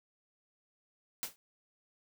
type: noise with exponential decay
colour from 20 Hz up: white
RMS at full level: -33 dBFS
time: 1.23-1.36 s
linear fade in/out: 0 ms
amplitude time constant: 28 ms
effects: none